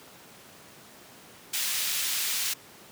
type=high-pass noise; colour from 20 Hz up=pink; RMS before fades=-29 dBFS; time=1.53-2.54 s; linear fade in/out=10 ms; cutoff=2700 Hz; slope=12 dB/octave; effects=pink hiss -50 dBFS RMS until 2.91 s + high-pass 150 Hz 12 dB/octave